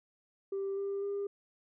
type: tone with pitch steps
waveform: sine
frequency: 392 / 396.8 / 401.6 Hz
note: G4 / G4 / G4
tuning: 0 / +21 / +42 cents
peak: -31 dBFS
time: 0.52-1.27 s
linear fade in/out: 5 ms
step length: 250 ms
effects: tanh soft clip ceiling -30 dBFS